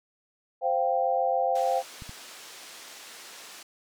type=chord; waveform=sine; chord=C suspended fourth; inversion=none; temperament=just; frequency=523.3 / 697.7 / 784.9 Hz; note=C5 / F5 / G5; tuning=0 / -2 / +2 cents; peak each=-27 dBFS; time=0.61-1.83 s; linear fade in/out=50 ms
type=band-pass noise; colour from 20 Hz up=white; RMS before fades=-46 dBFS; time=1.55-3.63 s; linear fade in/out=5 ms; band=310 to 7000 Hz; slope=12 dB/octave
type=clicks; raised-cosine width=5 ms; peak=-29 dBFS; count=2; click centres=2.022 / 2.094 s
effects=none